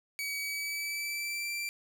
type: tone with pitch glide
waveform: sawtooth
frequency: 2271 to 2351 Hz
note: C#7 to D7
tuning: +41 to +1 cents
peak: -30 dBFS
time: 0.19-1.69 s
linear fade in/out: 0 ms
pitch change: +60 cents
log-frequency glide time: 0.4-1.51 s
effects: none